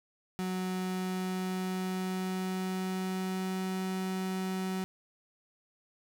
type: tone with pitch glide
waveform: 35% pulse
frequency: 185 to 187.8 Hz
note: F#3 to F#3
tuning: 0 to +26 cents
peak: -30 dBFS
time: 0.39-4.84 s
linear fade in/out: 0 ms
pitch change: +26 cents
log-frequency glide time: 0.77-3.84 s
effects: none